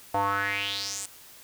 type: tone with band-pass filter sweep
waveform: square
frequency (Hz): 99.5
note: G2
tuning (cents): +26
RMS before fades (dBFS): -29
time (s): 0.14-1.06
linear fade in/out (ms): 5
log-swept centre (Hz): 780 to 8600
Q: 4.7
effects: white hiss -50 dBFS RMS until 1.43 s